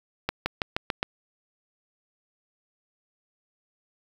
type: accelerating click train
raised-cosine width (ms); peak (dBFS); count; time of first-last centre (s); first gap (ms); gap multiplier
0.3; -9; 6; 0.29-1.029; 170; 0.93
effects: 7-bit